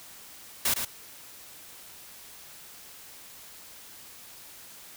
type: noise with echo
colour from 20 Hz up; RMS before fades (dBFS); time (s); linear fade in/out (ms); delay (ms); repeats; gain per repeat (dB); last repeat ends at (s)
white; -25; 0.65-0.74; 5; 110; 1; -6; 0.85
effects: white hiss -48 dBFS RMS until 4.96 s